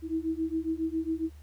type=beating tone pair; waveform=sine; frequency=319.5 / 326.8 Hz; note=D#4 / E4; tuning=+46 / -15 cents; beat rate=7.3 Hz; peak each=-31 dBFS; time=0.02-1.3 s; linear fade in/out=50 ms; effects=added 74 Hz sine -46 dBFS peak until 1.42 s + pink hiss -63 dBFS RMS until 1.42 s